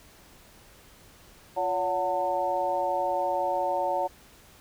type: tone cluster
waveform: sine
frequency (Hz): 351.5 / 564 / 734 / 899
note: F4 / C#5 / F#5 / A5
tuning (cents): +11 / +30 / -14 / +37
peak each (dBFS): -37 / -29 / -29 / -29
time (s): 1.56-4.08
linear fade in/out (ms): 20
effects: pink hiss -54 dBFS RMS until 4.6 s